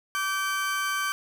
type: tone pair together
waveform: 35% pulse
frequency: 1159.7 / 1548 Hz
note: D6 / G6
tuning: -22 / -22 cents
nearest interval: perfect fourth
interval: 500 cents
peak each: -27 dBFS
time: 0.15-1.12 s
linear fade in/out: 0 ms
effects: none